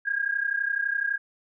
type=tone pair together; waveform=sine; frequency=1610.1 / 1642 Hz; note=G6 / G#6; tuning=+46 / -20 cents; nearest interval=unison; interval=34 cents; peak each=-27 dBFS; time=0.05-1.18 s; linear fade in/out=20 ms; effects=none